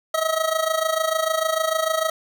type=tone with amplitude modulation; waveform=25% pulse; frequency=640 Hz; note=D#5; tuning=49 cents sharp; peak=-13 dBFS; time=0.14-2.1 s; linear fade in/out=5 ms; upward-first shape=sine; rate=26.7 Hz; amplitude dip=75%; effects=none